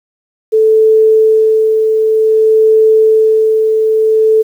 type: tone with tremolo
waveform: sine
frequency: 438.5 Hz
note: A4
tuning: 6 cents flat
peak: -4 dBFS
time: 0.52-4.43 s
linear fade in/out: 20 ms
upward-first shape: sine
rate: 0.54 Hz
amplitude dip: 35%
effects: 7-bit